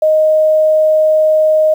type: tone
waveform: sine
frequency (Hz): 622.3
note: D#5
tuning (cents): 0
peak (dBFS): -7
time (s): 0.02-1.74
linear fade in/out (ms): 5
effects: 7-bit